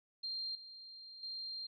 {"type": "tone with level steps", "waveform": "sine", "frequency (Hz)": 4186, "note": "C8", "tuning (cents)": 0, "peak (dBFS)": [-38, -50, -41], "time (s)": [0.23, 1.67], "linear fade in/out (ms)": 10, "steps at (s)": [0.55, 1.23], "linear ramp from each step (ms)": 2, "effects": []}